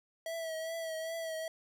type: tone with vibrato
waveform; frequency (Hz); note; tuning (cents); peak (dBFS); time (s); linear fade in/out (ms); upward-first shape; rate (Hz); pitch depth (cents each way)
square; 650; E5; -24; -37; 0.26-1.48; 2; triangle; 2.5; 41
effects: none